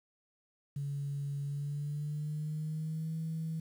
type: tone with pitch glide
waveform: sine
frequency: 141.6 to 160.79 Hz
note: C#3 to E3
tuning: +37 to -43 cents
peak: -33 dBFS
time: 0.76-3.6 s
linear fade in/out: 5 ms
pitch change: +220 cents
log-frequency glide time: 1.44-3.15 s
effects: tanh soft clip ceiling -29 dBFS + 10-bit